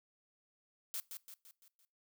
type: noise with echo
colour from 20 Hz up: blue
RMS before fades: -40 dBFS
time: 0.94-1 s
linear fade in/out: 0 ms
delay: 170 ms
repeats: 5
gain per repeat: -6 dB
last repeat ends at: 1.85 s
effects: noise-tail reverb RT60 0.3 s tail -21 dB re dry